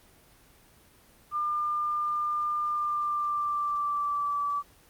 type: tone with pitch glide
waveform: sine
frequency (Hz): 1200 to 1153.8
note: D6 to D6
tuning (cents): +37 to -31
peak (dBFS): -26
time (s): 1.31-4.63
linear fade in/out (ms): 50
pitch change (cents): -68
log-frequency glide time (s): 2.7-4.45
effects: pink hiss -58 dBFS RMS until 4.89 s + Opus 24 kbps